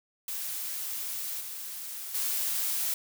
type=noise with level steps; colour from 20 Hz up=blue; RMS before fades=-35 / -39 / -30 dBFS; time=0.28-2.94 s; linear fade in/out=2 ms; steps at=1.4 / 2.14 s; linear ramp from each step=10 ms; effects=none